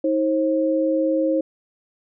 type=tone pair together; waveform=sine; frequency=317.5 / 534 Hz; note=D#4 / C5; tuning=+35 / +35 cents; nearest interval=major sixth; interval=900 cents; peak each=-20 dBFS; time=0.04-1.41 s; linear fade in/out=5 ms; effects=none